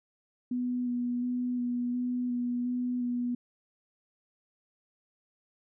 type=tone with vibrato; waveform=sine; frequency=245.6 Hz; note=B3; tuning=9 cents flat; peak=-28 dBFS; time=0.51-3.35 s; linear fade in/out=5 ms; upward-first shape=square; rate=1.4 Hz; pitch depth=13 cents each way; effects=none